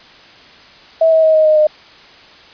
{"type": "tone with pitch steps", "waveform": "sine", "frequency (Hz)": [649, 641.2, 633.4, 625.8, 618.3, 610.8], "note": ["E5", "E5", "D#5", "D#5", "D#5", "D#5"], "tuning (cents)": [-27, -48, 31, 10, -11, -32], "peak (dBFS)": -7, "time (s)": [1.01, 1.67], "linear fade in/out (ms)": 5, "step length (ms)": 110, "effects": ["white hiss -41 dBFS RMS until 2.53 s", "resampled to 11025 Hz"]}